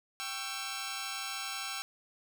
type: chord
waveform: 10% pulse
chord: C# diminished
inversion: second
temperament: equal with one note detuned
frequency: 784 / 1108.7 / 1336.9 Hz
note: G5 / C#6 / E6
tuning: 0 / 0 / +24 cents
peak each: -33 / -35 / -31 dBFS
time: 0.2-1.82 s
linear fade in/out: 0 ms
effects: none